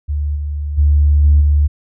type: tone with level steps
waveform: sine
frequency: 73.42 Hz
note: D2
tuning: in tune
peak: -15 / -18 / -7 / -5 / -8 dBFS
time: 0.08-1.68 s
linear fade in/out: 20 ms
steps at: 0.35 / 0.77 / 1.23 / 1.4 s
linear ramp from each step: 20 ms
effects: tanh soft clip ceiling -2 dBFS